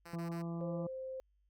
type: tone bursts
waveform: 5% pulse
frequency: 170 Hz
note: F3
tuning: 46 cents flat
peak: -38 dBFS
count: 3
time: 0.05-0.422 s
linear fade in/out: 10 ms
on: 110 ms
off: 21 ms
type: harmonic tone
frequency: 168.4 Hz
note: E3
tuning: 37 cents sharp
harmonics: 1 / 2 / 3 / 4 / 5 / 6 / 7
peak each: -38 / -45 / -53 / -51 / -57 / -57 / -56 dBFS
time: 0.13-0.87 s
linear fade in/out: 5 ms
type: tone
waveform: sine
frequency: 523.3 Hz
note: C5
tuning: in tune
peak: -40 dBFS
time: 0.61-1.2 s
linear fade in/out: 0 ms
effects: added 50 Hz sine -70 dBFS peak until 1.49 s